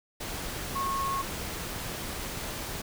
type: tone in noise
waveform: sine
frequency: 1092 Hz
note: C#6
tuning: 26 cents flat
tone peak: -28 dBFS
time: 0.75-1.22 s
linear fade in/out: 10 ms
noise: pink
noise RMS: -36 dBFS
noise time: 0.2-2.82 s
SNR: +5 dB
effects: none